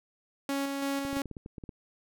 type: tone with tremolo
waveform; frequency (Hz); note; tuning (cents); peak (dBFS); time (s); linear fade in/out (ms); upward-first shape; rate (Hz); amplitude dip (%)
sawtooth; 277.2; C#4; 0; -25; 0.49-1.22; 2; square; 3; 30
type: clicks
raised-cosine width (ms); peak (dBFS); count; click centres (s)
3; -28; 10; 1.051 / 1.13 / 1.169 / 1.257 / 1.313 / 1.368 / 1.461 / 1.582 / 1.638 / 1.692
effects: none